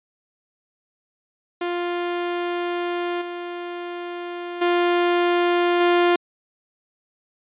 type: tone with level steps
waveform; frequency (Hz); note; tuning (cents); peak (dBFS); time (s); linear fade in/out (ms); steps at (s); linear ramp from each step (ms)
sawtooth; 350; F4; +4; -19 / -25 / -13 / -11; 1.61-6.16; 5; 3.21 / 4.61 / 5.8; 10
effects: resampled to 8000 Hz